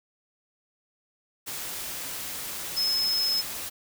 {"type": "tone in noise", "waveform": "sine", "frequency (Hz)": 5180, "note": "E8", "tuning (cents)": -31, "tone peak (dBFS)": -23, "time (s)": [2.76, 3.42], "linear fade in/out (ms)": 20, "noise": "white", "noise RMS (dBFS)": -35, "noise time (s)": [1.46, 3.7], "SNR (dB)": 9, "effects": []}